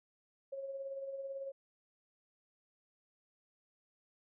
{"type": "tone with tremolo", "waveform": "sine", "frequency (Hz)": 545, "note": "C#5", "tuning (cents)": -29, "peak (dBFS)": -38, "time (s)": [0.52, 1.52], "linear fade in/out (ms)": 10, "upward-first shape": "sine", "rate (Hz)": 18, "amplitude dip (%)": 45, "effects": []}